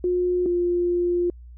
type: tone pair in turn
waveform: sine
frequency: 358.7 / 350.9 Hz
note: F4 / F4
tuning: +46 / +8 cents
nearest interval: unison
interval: 38 cents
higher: first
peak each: -19 dBFS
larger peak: neither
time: 0.04-0.46 / 0.46-1.3 s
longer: second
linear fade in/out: 2 ms
effects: added 60 Hz sine -40 dBFS peak until 1.57 s